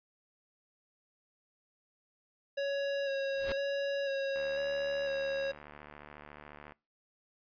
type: tone with vibrato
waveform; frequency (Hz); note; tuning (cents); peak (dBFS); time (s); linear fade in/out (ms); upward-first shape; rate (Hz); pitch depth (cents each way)
square; 553; C#5; -4; -32; 2.57-5.52; 10; square; 1; 17
type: noise with exponential growth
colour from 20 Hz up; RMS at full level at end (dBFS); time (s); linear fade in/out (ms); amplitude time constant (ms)
pink; -35; 3.31-3.52; 0; 44
type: click train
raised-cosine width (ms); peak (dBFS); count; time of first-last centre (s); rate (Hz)
0.5; -33; 176; 4.36-6.722; 74.1
effects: noise-tail reverb RT60 0.3 s tail -24 dB re dry + resampled to 11025 Hz